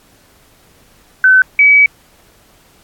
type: tone pair in turn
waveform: sine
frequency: 1521 / 2279 Hz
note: F#6 / C#7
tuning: +47 / +47 cents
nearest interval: perfect fifth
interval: 700 cents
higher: second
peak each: -4 dBFS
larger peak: neither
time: 1.24-1.42 / 1.59-1.86 s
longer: second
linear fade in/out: 2 ms
effects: pink hiss -49 dBFS RMS until 2.83 s + AAC 64 kbps